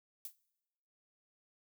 violet noise with exponential decay, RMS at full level -39 dBFS, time 0.25-0.36 s, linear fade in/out 2 ms, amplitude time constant 22 ms, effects noise-tail reverb RT60 1.0 s tail -23 dB re dry

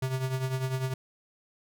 square tone with tremolo, 130.8 Hz, C3, in tune, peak -26 dBFS, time 0.02-0.94 s, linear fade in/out 5 ms, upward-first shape triangle, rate 10 Hz, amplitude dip 70%, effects none

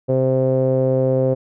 sawtooth tone with low-pass filter, 130.81 Hz, C3, in tune, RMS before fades -17 dBFS, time 0.08-1.35 s, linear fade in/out 20 ms, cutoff 510 Hz, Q 6, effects none

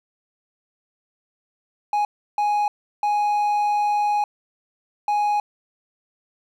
triangle tone bursts at uneven times, 830.6 Hz, G#5, in tune, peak -16 dBFS, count 4, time 1.93-2.05 / 2.38-2.68 / 3.03-4.24 / 5.08-5.4 s, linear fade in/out 2 ms, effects none

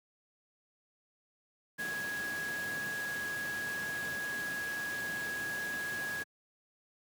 sine tone in noise, 1661.2 Hz, G#6, in tune, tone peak -35 dBFS, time 1.78-6.24 s, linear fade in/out 20 ms, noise pink, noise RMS -43 dBFS, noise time 1.78-6.24 s, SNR +5 dB, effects high-pass 150 Hz 12 dB/octave

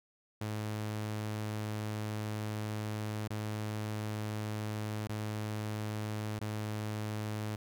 sawtooth tone with dropouts, 106.8 Hz, G#2, 49 cents sharp, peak -31 dBFS, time 0.41-7.56 s, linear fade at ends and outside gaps 5 ms, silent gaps 3.278-3.304 / 5.073-5.093 / 6.391-6.412 s, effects none

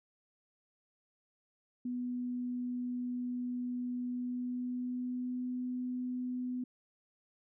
sine tone with pitch glide, 246.9 to 250.3 Hz, B3 to B3, 0 to +23 cents, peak -34 dBFS, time 1.85-6.64 s, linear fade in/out 5 ms, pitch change +23 cents, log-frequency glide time 4.06-5.5 s, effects none

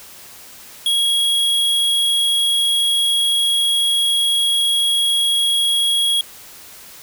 square tone, 3309 Hz, G#7, 7 cents flat, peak -15 dBFS, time 0.86-6.21 s, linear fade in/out 2 ms, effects white hiss -40 dBFS RMS until 7.02 s

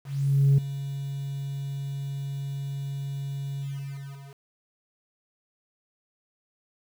sine tone with ADSR envelope, 138.7 Hz, C#3, 1 cent sharp, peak -13 dBFS, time 0.04-4.42 s, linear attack 540 ms, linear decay 5 ms, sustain -16 dB, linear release 810 ms, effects tanh soft clip ceiling -14 dBFS + 8-bit

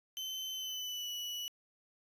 35% pulse tone with pitch glide, 3065 to 2947 Hz, G7 to F#7, -40 to -8 cents, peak -36 dBFS, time 0.17-1.48 s, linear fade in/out 0 ms, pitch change -68 cents, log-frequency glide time 0.53-1.11 s, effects resampled to 32000 Hz + 11-bit

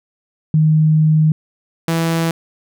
sine / sawtooth tone pair in turn, 155.7 / 164.96 Hz, D#3 / E3, +2 / +2 cents, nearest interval minor second, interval 100 cents, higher second, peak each -9 / -11 dBFS, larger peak first, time 0.54-1.32 / 1.88-2.31 s, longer first, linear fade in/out 2 ms, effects none

